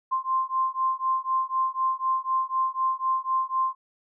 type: beating tone pair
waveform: sine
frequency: 1048 / 1052 Hz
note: C6 / C6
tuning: +2 / +9 cents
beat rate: 4 Hz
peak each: -26 dBFS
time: 0.11-3.75 s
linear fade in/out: 20 ms
effects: none